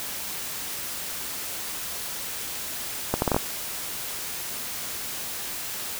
accelerating click train, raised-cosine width 1 ms, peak -7 dBFS, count 6, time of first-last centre 3.14-3.365 s, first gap 81 ms, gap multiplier 0.7, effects white hiss -33 dBFS RMS until 5.99 s

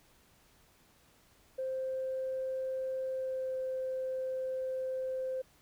sine tone with pitch glide, 523.3 to 520 Hz, C5 to C5, 0 to -11 cents, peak -32 dBFS, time 1.58-5.42 s, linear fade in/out 10 ms, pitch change -11 cents, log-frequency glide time 3.09-3.56 s, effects tanh soft clip ceiling -28 dBFS + pink hiss -65 dBFS RMS until 5.61 s

